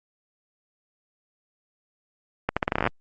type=accelerating click train; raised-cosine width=0.5 ms; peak=-7 dBFS; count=13; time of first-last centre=2.49-2.873 s; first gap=76 ms; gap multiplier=0.82; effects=Opus 48 kbps